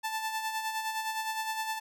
sawtooth tone with tremolo, 880 Hz, A5, in tune, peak -26 dBFS, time 0.03-1.8 s, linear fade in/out 20 ms, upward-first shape sine, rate 9.7 Hz, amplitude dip 50%, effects none

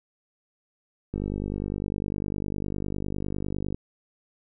click train, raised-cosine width 3 ms, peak -17 dBFS, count 131, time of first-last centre 1.14-3.745 s, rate 49.9 Hz, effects none

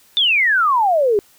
sine exponential sweep, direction down, 3605 to 392 Hz, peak -12 dBFS, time 0.17-1.19 s, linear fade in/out 0 ms, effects white hiss -52 dBFS RMS until 1.38 s

